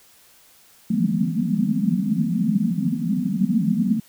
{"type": "band-pass noise", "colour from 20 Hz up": "white", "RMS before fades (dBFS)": -21, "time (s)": [0.9, 4], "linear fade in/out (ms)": 5, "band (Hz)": [160, 250], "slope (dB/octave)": 96, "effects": ["white hiss -53 dBFS RMS until 4.08 s"]}